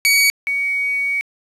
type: tone pair in turn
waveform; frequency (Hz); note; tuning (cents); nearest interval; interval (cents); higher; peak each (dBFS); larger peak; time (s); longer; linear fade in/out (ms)
sawtooth / sine; 2257 / 2249; C#7 / C#7; +31 / +24; unison; 7; first; -8 / -17; first; 0.05-0.3 / 0.47-1.21; second; 0
effects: resampled to 32000 Hz + 7-bit